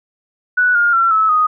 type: tone with pitch steps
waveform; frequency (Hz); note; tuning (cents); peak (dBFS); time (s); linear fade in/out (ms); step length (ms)
sine; 1478 / 1416.2 / 1356.9 / 1300.1 / 1245.7; F#6 / F6 / E6 / E6 / D#6; -2 / +24 / +50 / -24 / +2; -10; 0.57-1.47; 10; 180
effects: none